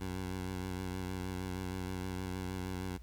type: tone with vibrato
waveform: 15% pulse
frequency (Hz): 92.5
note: F#2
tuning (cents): 0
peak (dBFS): -31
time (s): 0-2.98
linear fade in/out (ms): 20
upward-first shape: sine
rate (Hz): 6.4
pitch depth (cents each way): 35
effects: added 58 Hz sine -47 dBFS peak until 3.02 s + pink hiss -67 dBFS RMS until 3.02 s